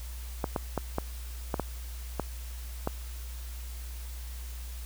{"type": "clicks", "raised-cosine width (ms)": 1, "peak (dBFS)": -14, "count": 8, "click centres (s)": [0.442, 0.562, 0.777, 0.984, 1.542, 1.597, 2.197, 2.874], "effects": ["added 60 Hz sine -37 dBFS peak until 4.85 s", "white hiss -49 dBFS RMS until 4.85 s"]}